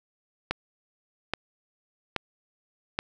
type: click train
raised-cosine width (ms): 0.3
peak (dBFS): -10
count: 4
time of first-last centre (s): 0.51-2.989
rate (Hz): 1.21
effects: none